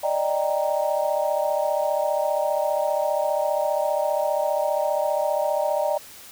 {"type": "chord", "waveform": "sine", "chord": "Eb major seventh", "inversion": "third", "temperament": "equal", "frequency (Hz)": [587.3, 622.3, 784, 932.3], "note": ["D5", "Eb5", "G5", "Bb5"], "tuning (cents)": [0, 0, 0, 0], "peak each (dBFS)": [-24, -25, -28, -29], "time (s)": [0.03, 5.98], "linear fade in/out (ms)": 10, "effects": ["white hiss -44 dBFS RMS until 6.31 s"]}